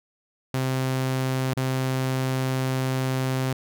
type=tone with dropouts; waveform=sawtooth; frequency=130.81 Hz; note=C3; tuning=in tune; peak=-19 dBFS; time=0.54-3.53 s; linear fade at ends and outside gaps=2 ms; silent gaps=1.536-1.569 s; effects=none